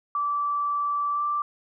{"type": "tone with pitch glide", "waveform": "sine", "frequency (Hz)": [1161, 1173.8], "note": ["D6", "D6"], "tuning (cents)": [-20, -1], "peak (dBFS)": -23, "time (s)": [0.15, 1.42], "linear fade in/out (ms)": 2, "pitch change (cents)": 19, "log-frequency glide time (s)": [1.12, 1.23], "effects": []}